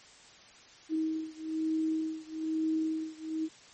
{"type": "beating tone pair", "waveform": "sine", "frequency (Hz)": [316.9, 318], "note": ["D#4", "D#4"], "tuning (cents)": [32, 38], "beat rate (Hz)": 1.1, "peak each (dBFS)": [-32, -33], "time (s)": [0.89, 3.49], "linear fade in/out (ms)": 50, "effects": ["white hiss -55 dBFS RMS until 3.73 s", "MP3 32 kbps"]}